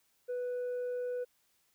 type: tone with tanh clipping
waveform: sine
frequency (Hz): 493.9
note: B4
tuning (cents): 0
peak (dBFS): -34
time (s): 0.28-1.25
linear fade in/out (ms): 20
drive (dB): 2
effects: white hiss -73 dBFS RMS until 1.74 s